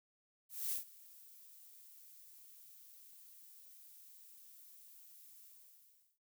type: noise with ADSR envelope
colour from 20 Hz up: violet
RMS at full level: -37 dBFS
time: 0.49-6.19 s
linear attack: 230 ms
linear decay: 120 ms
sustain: -22 dB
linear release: 750 ms
effects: none